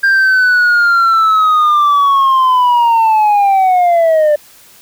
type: linear sweep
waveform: sine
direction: down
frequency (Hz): 1598 to 587.3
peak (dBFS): -4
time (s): 0.03-4.36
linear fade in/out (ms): 10
effects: tanh soft clip ceiling -6 dBFS + white hiss -42 dBFS RMS until 4.81 s